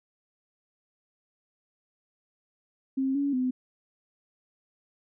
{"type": "tone with pitch steps", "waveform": "sine", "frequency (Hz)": [266.7, 282, 254.6], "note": ["C4", "C#4", "C4"], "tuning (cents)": [33, 30, -47], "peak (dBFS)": -24, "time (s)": [2.97, 3.51], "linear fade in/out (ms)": 10, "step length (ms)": 180, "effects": []}